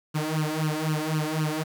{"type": "tone with flanger", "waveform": "sawtooth", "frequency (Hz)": 155.2, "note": "D#3", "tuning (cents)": -4, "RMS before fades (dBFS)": -27, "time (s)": [0.14, 1.64], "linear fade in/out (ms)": 20, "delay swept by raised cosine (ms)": [0.68, 3.08], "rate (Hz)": 3.9, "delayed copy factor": 1, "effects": ["8-bit"]}